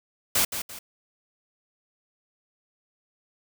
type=noise with echo; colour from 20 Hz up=white; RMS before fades=-22 dBFS; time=0.35-0.45 s; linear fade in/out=5 ms; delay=170 ms; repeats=2; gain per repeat=-9 dB; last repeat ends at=0.79 s; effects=none